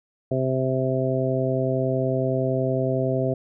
harmonic tone, 130.81 Hz, C3, in tune, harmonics 1 / 2 / 3 / 4 / 5, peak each -25 / -28 / -27 / -28 / -27 dBFS, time 0.31-3.34 s, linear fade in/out 5 ms, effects none

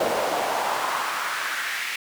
brown noise with high-pass filter sweep, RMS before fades -26 dBFS, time 0-1.96 s, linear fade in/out 5 ms, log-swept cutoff 520 to 2100 Hz, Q 2.3, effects none

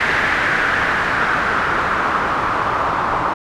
white noise with low-pass filter sweep, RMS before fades -18 dBFS, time 0-3.34 s, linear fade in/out 10 ms, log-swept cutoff 1800 to 1100 Hz, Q 3.1, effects none

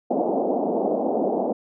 white band-pass noise, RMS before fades -23 dBFS, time 0.1-1.53 s, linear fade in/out 10 ms, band 200 to 750 Hz, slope 48 dB/octave, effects none

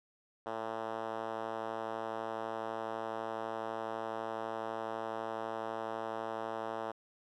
5% pulse tone with band-pass filter, 112 Hz, A2, 31 cents sharp, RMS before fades -39 dBFS, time 0.46-6.92 s, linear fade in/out 10 ms, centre 660 Hz, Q 1, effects none

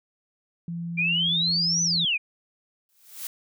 sine tone, 169.7 Hz, F3, 49 cents flat, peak -29 dBFS, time 0.68-2.05 s, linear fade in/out 2 ms
sine exponential two-way sweep, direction up then down, 2349 to 6110 to 2349 Hz, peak -21 dBFS, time 0.97-2.18 s, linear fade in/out 20 ms, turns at 1.83 s
blue noise with exponential growth, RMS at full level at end -31 dBFS, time 2.89-3.27 s, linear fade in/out 1 ms, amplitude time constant 82 ms
effects none

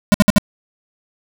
square tone bursts, 205.3 Hz, G#3, 20 cents flat, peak -7 dBFS, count 4, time 0.12-0.382 s, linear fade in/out 0 ms, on 22 ms, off 58 ms, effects none

